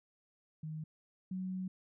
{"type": "tone pair in turn", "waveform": "sine", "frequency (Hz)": [156.1, 186.23], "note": ["D#3", "F#3"], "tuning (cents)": [6, 11], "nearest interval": "minor third", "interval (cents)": 305, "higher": "second", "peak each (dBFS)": [-39, -36], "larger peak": "second", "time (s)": [[0.63, 0.84], [1.31, 1.68]], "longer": "second", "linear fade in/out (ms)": 5, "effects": []}